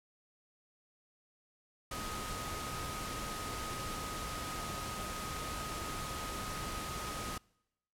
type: tone in noise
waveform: sine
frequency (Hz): 1253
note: D#6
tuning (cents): +12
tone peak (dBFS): -43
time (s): 1.91-7.38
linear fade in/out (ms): 5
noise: pink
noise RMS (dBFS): -41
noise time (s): 1.91-7.38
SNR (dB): -5
effects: noise-tail reverb RT60 0.9 s tail -26 dB re dry + low-pass 12000 Hz 12 dB/octave